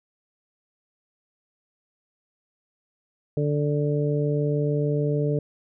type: harmonic tone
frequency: 146.83 Hz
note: D3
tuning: in tune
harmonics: 1 / 2 / 3 / 4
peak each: -23 / -30 / -26 / -32 dBFS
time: 3.37-5.39 s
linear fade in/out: 2 ms
effects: none